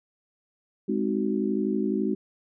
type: chord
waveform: sine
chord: Ab dominant seventh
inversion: none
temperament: just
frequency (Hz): 207.7 / 259.6 / 311.5 / 373.8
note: Ab3 / C4 / Eb4 / Gb4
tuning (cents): 0 / -13 / +2 / +18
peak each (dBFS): -27 / -30 / -30 / -29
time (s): 0.88-2.15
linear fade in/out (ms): 10
effects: none